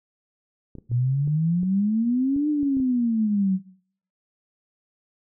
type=clicks; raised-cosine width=3 ms; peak=-26 dBFS; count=9; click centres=0.753 / 0.785 / 0.916 / 1.276 / 1.632 / 2.363 / 2.63 / 2.769 / 2.801 s
type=exponential two-way sweep; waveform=sine; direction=up then down; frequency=116.8 to 303.6 to 182.5 Hz; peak=-19 dBFS; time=0.89-3.6 s; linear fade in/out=50 ms; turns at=2.49 s
effects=noise-tail reverb RT60 0.6 s tail -19 dB re dry